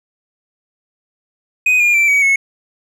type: tone with pitch steps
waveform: triangle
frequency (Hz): 2500 / 2419 / 2341 / 2265 / 2192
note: D#7 / D#7 / D7 / C#7 / C#7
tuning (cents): +8 / -49 / -6 / +37 / -20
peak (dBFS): -8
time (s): 1.66-2.36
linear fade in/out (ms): 5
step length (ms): 140
effects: none